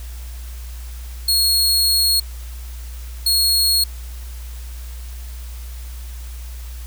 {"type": "tone bursts at uneven times", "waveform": "sawtooth", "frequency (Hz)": 4313, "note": "C#8", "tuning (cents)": -48, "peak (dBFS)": -11, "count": 2, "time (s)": [[1.28, 2.2], [3.26, 3.84]], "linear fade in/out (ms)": 5, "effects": ["added 60 Hz sine -29 dBFS peak until 6.86 s", "white hiss -43 dBFS RMS until 6.86 s"]}